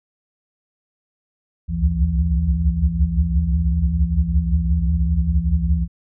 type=tone cluster; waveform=sine; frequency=62.4 / 68.4 / 74.3 / 79.5 / 168.5 Hz; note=B1 / C#2 / D2 / D#2 / E3; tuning=+19 / -23 / +21 / +38 / +38 cents; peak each=-22 dBFS; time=1.68-5.88 s; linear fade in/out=50 ms; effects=none